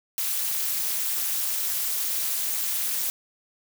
blue noise with amplitude modulation, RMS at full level -23 dBFS, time 0.18-3.1 s, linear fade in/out 0 ms, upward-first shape sine, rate 298 Hz, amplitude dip 90%, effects none

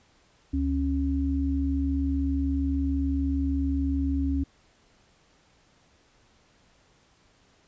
sine tone pair together, 72.6 / 274.1 Hz, D2 / C#4, -19 / -19 cents, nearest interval octave + major seventh, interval 2300 cents, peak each -26 dBFS, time 0.53-4.44 s, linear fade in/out 10 ms, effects pink hiss -62 dBFS RMS until 7.67 s + resampled to 16000 Hz

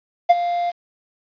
triangle tone with ADSR envelope, 698.5 Hz, F5, in tune, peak -4 dBFS, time 0.29-0.72 s, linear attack 14 ms, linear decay 32 ms, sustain -13 dB, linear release 28 ms, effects resampled to 11025 Hz + 7-bit

